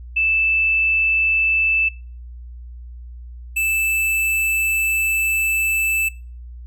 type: tone pair in turn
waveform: sine / square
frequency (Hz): 2637 / 2637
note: E7 / E7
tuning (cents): 0 / 0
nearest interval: unison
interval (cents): 0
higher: neither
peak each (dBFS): -15 / -18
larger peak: first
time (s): 0.16-1.89 / 3.56-6.09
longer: second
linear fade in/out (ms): 10
effects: noise-tail reverb RT60 0.4 s tail -23 dB re dry + added 60 Hz sine -33 dBFS peak until 6.66 s